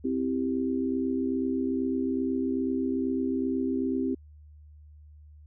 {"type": "chord", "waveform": "sine", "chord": "C major", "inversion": "none", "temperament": "equal", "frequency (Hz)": [261.6, 329.6, 392], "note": ["C4", "E4", "G4"], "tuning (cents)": [0, 0, 0], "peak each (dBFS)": [-27, -33, -32], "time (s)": [0.04, 4.15], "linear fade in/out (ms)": 10, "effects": ["added 75 Hz sine -48 dBFS peak until 5.46 s"]}